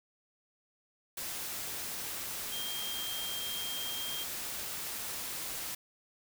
sine tone in noise, 3200 Hz, G7, 35 cents sharp, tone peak -38 dBFS, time 2.52-4.24 s, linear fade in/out 5 ms, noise white, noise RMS -39 dBFS, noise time 1.17-5.75 s, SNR -2 dB, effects none

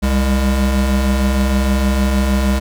square tone pair together, 65.41 / 202.7 Hz, C2 / G#3, 0 / -42 cents, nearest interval octave + minor sixth, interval 1958 cents, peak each -15 / -18 dBFS, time 0.02-2.6 s, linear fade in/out 20 ms, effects none

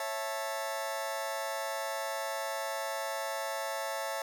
sawtooth chord, A major, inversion first, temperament just, 550 / 660 / 880 Hz, C#5 / E5 / A5, -14 / +2 / 0 cents, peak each -34 dBFS, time 0-4.22 s, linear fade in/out 2 ms, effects none

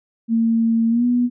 sine tone with pitch glide, 227.8 to 244.1 Hz, A#3 to B3, -40 to -20 cents, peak -14 dBFS, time 0.28-1.3 s, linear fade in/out 50 ms, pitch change +120 cents, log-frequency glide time 0.89-1.05 s, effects none

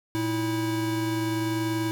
square tone pair together, 114.8 / 324 Hz, A#2 / E4, -26 / -30 cents, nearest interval octave + tritone, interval 1796 cents, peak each -31 / -27 dBFS, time 0.15-1.91 s, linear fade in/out 0 ms, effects none

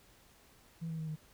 sine tone with pitch steps, 164.81 / 161.42 / 158.1 / 154.84 Hz, E3 / E3 / D#3 / D#3, 0 / -36 / +28 / -8 cents, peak -35 dBFS, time 0.81-1.162 s, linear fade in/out 20 ms, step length 88 ms, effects tanh soft clip ceiling -33 dBFS + pink hiss -63 dBFS RMS until 1.33 s

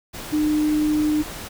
sine tone in noise, 303.3 Hz, D#4, 44 cents flat, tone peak -17 dBFS, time 0.32-1.23 s, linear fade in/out 20 ms, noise pink, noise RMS -34 dBFS, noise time 0.13-1.49 s, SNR +14 dB, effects none

